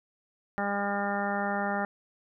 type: harmonic tone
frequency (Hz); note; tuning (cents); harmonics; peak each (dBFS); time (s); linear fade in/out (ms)
201.4; G3; +47; 1 / 2 / 3 / 4 / 5 / 6 / 7 / 8 / 9; -33 / -39 / -35 / -32 / -43 / -39 / -36 / -45 / -37; 0.58-1.85; 0
effects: none